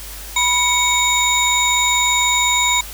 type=tone cluster; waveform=sine; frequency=982 / 2233 / 3744 / 7060 Hz; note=B5 / C#7 / A#7 / A8; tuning=-10 / +12 / +7 / +5 cents; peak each=-19 dBFS; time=0.36-2.81 s; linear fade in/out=5 ms; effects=added 50 Hz sine -34 dBFS peak until 2.93 s + white hiss -34 dBFS RMS until 2.93 s